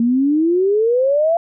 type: exponential sweep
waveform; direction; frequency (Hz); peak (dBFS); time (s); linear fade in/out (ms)
sine; up; 228.2 to 689; -12; 0-1.37; 2
effects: none